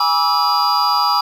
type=tone cluster; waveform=triangle; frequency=825 / 973 / 1152 / 1305 / 4827 Hz; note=G#5 / B5 / D6 / E6 / D8; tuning=-12 / -26 / -34 / -18 / +47 cents; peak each=-18 dBFS; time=0-1.21 s; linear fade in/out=5 ms; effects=none